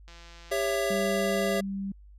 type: click train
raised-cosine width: 0.2 ms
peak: -33 dBFS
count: 116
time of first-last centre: 0.08-0.756 s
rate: 170 Hz
type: chord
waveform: square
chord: C# diminished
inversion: second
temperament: just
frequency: 399.1 / 554.4 / 665.2 Hz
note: G4 / C#5 / E5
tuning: +31 / 0 / +16 cents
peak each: -31 dBFS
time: 0.51-1.61 s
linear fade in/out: 10 ms
type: tone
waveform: sine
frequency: 195.9 Hz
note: G3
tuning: 1 cent flat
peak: -30 dBFS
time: 0.9-1.92 s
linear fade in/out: 5 ms
effects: added 50 Hz sine -48 dBFS peak until 2.18 s + resampled to 32000 Hz